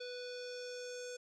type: tone with low-pass filter sweep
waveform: square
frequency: 493.9 Hz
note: B4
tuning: in tune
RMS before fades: -45 dBFS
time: 0-1.17 s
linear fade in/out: 10 ms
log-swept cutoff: 4300 to 6900 Hz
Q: 4.1
effects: none